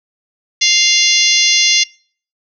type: harmonic tone with a mistuned harmonic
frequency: 698 Hz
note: F5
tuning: 1 cent flat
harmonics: 3 / 4 / 5 / 6 / 7 / 8 / 9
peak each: -17 / -17 / -17 / -17 / -17 / -17 / -17 dBFS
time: 0.61-1.84 s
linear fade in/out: 10 ms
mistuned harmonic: 5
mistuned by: -26 cents
effects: noise-tail reverb RT60 0.5 s tail -26 dB re dry